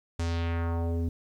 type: tone with low-pass filter sweep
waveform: square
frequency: 84.1 Hz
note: E2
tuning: 35 cents sharp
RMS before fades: -29 dBFS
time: 0.19-1.09 s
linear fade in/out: 5 ms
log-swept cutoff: 7800 to 280 Hz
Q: 1.6
effects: 10-bit